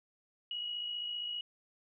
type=tone with amplitude modulation; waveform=sine; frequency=2907 Hz; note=F#7; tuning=31 cents flat; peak=-34 dBFS; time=0.51-1.41 s; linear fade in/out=2 ms; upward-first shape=sine; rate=55.2 Hz; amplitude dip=40%; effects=none